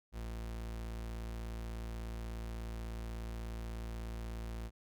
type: tone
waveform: 40% pulse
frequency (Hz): 56.5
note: A1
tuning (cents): +47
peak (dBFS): -39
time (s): 0.12-4.71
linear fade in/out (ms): 50
effects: none